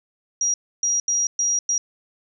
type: tone bursts at uneven times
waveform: sine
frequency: 5730 Hz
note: F8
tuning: 44 cents sharp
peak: -18 dBFS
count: 5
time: 0.41-0.54 / 0.83-1 / 1.08-1.27 / 1.39-1.59 / 1.69-1.78 s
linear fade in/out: 2 ms
effects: none